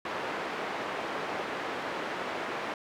pink band-pass noise, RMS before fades -35 dBFS, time 0.05-2.74 s, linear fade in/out 2 ms, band 380 to 2100 Hz, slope 12 dB/octave, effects none

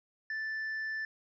triangle tone, 1760 Hz, A6, in tune, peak -32 dBFS, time 0.3-1.05 s, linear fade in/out 2 ms, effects resampled to 16000 Hz

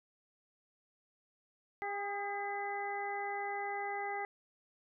harmonic tone with a mistuned harmonic, 403.1 Hz, G4, 48 cents sharp, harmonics 1 / 2 / 3 / 4 / 5, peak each -43 / -38 / -48 / -49 / -42 dBFS, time 1.82-4.25 s, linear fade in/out 0 ms, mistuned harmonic 3, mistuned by +41 cents, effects none

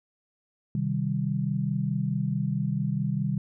sine chord, C minor, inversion none, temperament equal, 130.81 / 155.56 / 196 Hz, C3 / Eb3 / G3, 0 / 0 / 0 cents, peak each -29 / -29 / -29 dBFS, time 0.75-3.38 s, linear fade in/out 2 ms, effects none

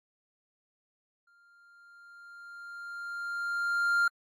triangle tone with exponential growth, 1396.9 Hz, F6, in tune, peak -20 dBFS, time 1.27-4.08 s, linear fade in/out 5 ms, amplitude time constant 610 ms, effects AAC 48 kbps

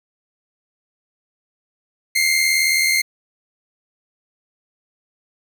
sawtooth tone pair together, 2093 / 2172 Hz, C7 / C#7, 0 / -36 cents, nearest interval minor second, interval 64 cents, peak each -13 / -17 dBFS, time 2.15-3.02 s, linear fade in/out 10 ms, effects none

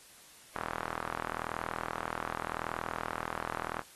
sawtooth tone with band-pass filter, 40.86 Hz, E1, 14 cents flat, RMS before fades -40 dBFS, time 0.55-3.82 s, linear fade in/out 10 ms, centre 1200 Hz, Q 2.1, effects white hiss -56 dBFS RMS until 3.95 s + AAC 32 kbps

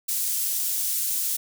pink high-pass noise, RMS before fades -26 dBFS, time 0.08-1.37 s, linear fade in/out 10 ms, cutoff 8700 Hz, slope 12 dB/octave, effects none

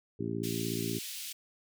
harmonic tone, 56.6 Hz, A1, 50 cents sharp, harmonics 2 / 3 / 4 / 5 / 6 / 7, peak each -39 / -39 / -39 / -39 / -39 / -39 dBFS, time 0.19-0.99 s, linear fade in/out 10 ms
pink high-pass noise, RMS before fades -41 dBFS, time 0.43-1.33 s, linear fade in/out 10 ms, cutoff 2700 Hz, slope 24 dB/octave
effects none

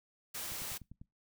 white noise, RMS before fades -41 dBFS, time 0.34-0.78 s, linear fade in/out 10 ms
click train, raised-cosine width 5 ms, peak -37 dBFS, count 6, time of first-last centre 0.52-1.015 s, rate 10.1 Hz
effects noise-tail reverb RT60 0.2 s tail -22 dB re dry

